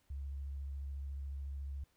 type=tone with vibrato; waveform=sine; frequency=69.3 Hz; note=C#2; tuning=in tune; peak=-39 dBFS; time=0.1-1.84 s; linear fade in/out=5 ms; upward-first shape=sine; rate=14 Hz; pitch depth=23 cents each way; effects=pink hiss -75 dBFS RMS until 1.96 s